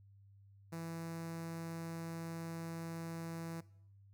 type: tone with notch filter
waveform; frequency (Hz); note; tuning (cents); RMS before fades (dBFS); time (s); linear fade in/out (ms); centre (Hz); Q
sawtooth; 165.6; E3; +8; -44; 0.72-3.61; 10; 3200; 1.6
effects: noise-tail reverb RT60 0.7 s tail -20 dB re dry + added 99 Hz sine -59 dBFS peak until 4.13 s